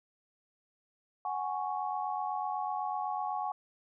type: chord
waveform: sine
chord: F# suspended second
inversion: none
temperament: equal with one note detuned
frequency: 742.6 / 830.6 / 1108.7 Hz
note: F#5 / G#5 / C#6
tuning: +6 / 0 / 0 cents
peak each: -36 / -35 / -38 dBFS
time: 1.25-3.52 s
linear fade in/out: 2 ms
effects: none